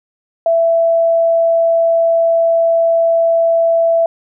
sine tone, 665 Hz, E5, 15 cents sharp, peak -9 dBFS, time 0.46-4.06 s, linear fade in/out 2 ms, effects none

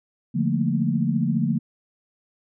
sine chord, Bb major seventh, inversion first, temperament just, 145.68 / 174.81 / 218.5 / 233.1 Hz, D3 / F3 / A3 / Bb3, -14 / +2 / -12 / 0 cents, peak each -25 dBFS, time 0.34-1.59 s, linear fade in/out 20 ms, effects none

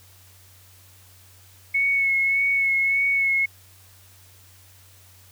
sine tone with vibrato, 2200 Hz, C#7, 14 cents flat, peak -18 dBFS, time 1.74-3.46 s, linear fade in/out 10 ms, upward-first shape sine, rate 1.7 Hz, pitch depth 23 cents each way, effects added 93 Hz sine -52 dBFS peak until 5.31 s + white hiss -53 dBFS RMS until 5.31 s

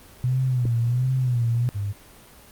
sine tone with vibrato, 123.47 Hz, B2, in tune, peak -19 dBFS, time 0.24-1.69 s, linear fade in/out 0 ms, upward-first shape sine, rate 1.4 Hz, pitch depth 100 cents each way
click, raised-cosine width 3 ms, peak -16 dBFS, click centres 0.654 s
sine tone, 101.3 Hz, G#2, 43 cents flat, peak -24 dBFS, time 1.74-1.93 s, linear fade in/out 20 ms
effects pink hiss -48 dBFS RMS until 2.51 s + Opus 24 kbps

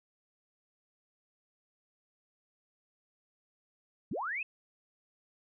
sine linear sweep, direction up, 119.8 to 2668 Hz, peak -33 dBFS, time 4.11-4.43 s, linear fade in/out 5 ms, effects none

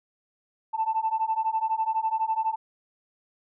sine beating tone pair, 880 / 892 Hz, A5 / A5, 0 / +23 cents, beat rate 12 Hz, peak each -26 dBFS, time 0.73-2.56 s, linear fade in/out 20 ms, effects tanh soft clip ceiling -16 dBFS

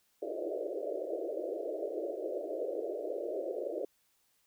white band-pass noise, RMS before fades -37 dBFS, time 0.22-3.85 s, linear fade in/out 5 ms, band 320 to 640 Hz, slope 96 dB/octave, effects white hiss -73 dBFS RMS until 4.46 s

